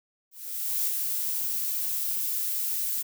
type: noise with ADSR envelope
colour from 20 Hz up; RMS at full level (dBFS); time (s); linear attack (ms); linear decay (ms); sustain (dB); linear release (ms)
violet; -26; 0.31-3.03; 560; 18; -3; 18
effects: none